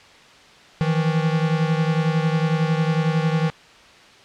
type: beating tone pair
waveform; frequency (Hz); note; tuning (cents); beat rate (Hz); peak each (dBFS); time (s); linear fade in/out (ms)
square; 157.6 / 168.6; D#3 / E3; +23 / +39; 11; -20 / -24; 0.81-3.5; 0
effects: white hiss -47 dBFS RMS until 4.24 s + low-pass 4000 Hz 12 dB/octave